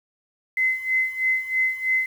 sine tone with tremolo, 2049 Hz, C7, 37 cents flat, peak -17 dBFS, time 0.57-2.06 s, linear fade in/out 2 ms, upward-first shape sine, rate 3.1 Hz, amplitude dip 80%, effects 8-bit

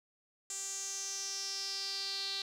sawtooth tone with band-pass filter sweep, 392 Hz, G4, in tune, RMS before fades -39 dBFS, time 0.5-2.42 s, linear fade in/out 2 ms, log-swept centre 7300 to 4100 Hz, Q 6.2, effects none

